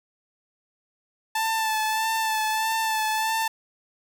sawtooth tone with vibrato, 880 Hz, A5, in tune, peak -19 dBFS, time 1.35-3.48 s, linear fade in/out 5 ms, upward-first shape sine, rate 1.6 Hz, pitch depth 26 cents each way, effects none

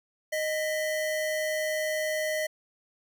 square tone pair together, 620 / 1990.1 Hz, D#5 / B6, -6 / +13 cents, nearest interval octave + minor sixth, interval 2019 cents, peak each -29 / -34 dBFS, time 0.32-2.47 s, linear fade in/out 10 ms, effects none

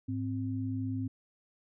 sine tone pair together, 105.69 / 261.6 Hz, G#2 / C4, +31 / 0 cents, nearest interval octave + major third, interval 1569 cents, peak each -34 / -34 dBFS, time 0.08-1.08 s, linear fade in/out 10 ms, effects none

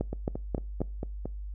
two click trains, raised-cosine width 2 ms, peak -15 / -20 dBFS, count 4 / 6, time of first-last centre 0.01-0.816 / 0.13-1.256 s, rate 3.72 / 4.44 Hz, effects noise-tail reverb RT60 0.4 s tail -25 dB re dry + added 50 Hz sine -35 dBFS peak until 1.54 s

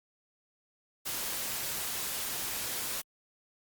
white noise, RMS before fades -35 dBFS, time 1.05-3.02 s, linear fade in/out 20 ms, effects Opus 48 kbps

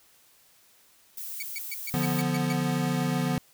violet noise, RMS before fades -37 dBFS, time 1.17-2.22 s, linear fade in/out 5 ms
sawtooth tone bursts, 2259 Hz, C#7, 32 cents sharp, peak -30 dBFS, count 8, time 1.4-2.526 s, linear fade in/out 2 ms, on 27 ms, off 130 ms
square chord, B diminished, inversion first, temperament equal, 146.83 / 174.61 / 246.9 Hz, D3 / F3 / B3, 0 / 0 / 0 cents, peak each -30 dBFS, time 1.94-3.38 s, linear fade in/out 0 ms
effects white hiss -60 dBFS RMS until 3.53 s

